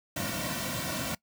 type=noise with comb filter; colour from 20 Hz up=pink; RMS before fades=-33 dBFS; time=0.16-1.15 s; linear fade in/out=5 ms; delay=2.4 ms; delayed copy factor=-0.85; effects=noise-tail reverb RT60 0.1 s tail -22 dB re dry + high-pass 80 Hz 12 dB/octave